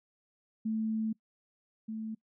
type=tone pair in turn; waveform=sine; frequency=220 / 220 Hz; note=A3 / A3; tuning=0 / 0 cents; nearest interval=unison; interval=0 cents; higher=neither; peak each=-29 / -35 dBFS; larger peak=first; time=0.65-1.13 / 1.88-2.15 s; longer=first; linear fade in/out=10 ms; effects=noise-tail reverb RT60 0.1 s tail -23 dB re dry